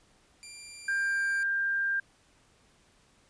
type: tone with pitch glide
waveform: 10% pulse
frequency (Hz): 2375 to 2337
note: D7 to D7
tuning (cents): +19 to -9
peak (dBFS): -35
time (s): 0.43-1.43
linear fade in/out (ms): 0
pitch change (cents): -28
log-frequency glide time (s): 0.96-1.25
type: tone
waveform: sine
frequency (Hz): 1593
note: G6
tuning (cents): +27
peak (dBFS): -26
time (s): 0.88-2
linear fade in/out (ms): 5
effects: pink hiss -64 dBFS RMS until 3.29 s + resampled to 22050 Hz